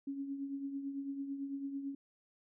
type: tone with tremolo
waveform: sine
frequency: 276.9 Hz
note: C#4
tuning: 2 cents flat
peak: -35 dBFS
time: 0.07-1.95 s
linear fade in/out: 5 ms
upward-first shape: triangle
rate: 9 Hz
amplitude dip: 60%
effects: none